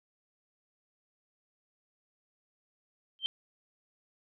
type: tone with exponential growth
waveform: sine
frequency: 3136 Hz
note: G7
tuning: in tune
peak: -23 dBFS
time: 3.19-3.26 s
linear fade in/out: 0 ms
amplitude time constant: 15 ms
effects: none